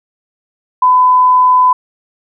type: tone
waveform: sine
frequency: 1006 Hz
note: B5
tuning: 32 cents sharp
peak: -5 dBFS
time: 0.82-1.73 s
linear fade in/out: 5 ms
effects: none